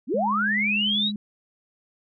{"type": "linear sweep", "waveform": "sine", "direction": "up", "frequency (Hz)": [191.9, 3951], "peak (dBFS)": -21, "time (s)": [0.07, 1.12], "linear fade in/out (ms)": 50}
{"type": "tone", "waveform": "sine", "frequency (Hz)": 207.7, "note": "G#3", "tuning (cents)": 0, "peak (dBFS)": -27, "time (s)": [0.14, 1.16], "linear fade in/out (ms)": 2}
{"effects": []}